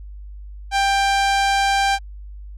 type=tone with low-pass filter; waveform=sawtooth; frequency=790 Hz; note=G5; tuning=13 cents sharp; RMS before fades=-18 dBFS; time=0.71-1.99 s; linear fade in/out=50 ms; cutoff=6900 Hz; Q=0.76; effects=added 50 Hz sine -33 dBFS peak until 2.57 s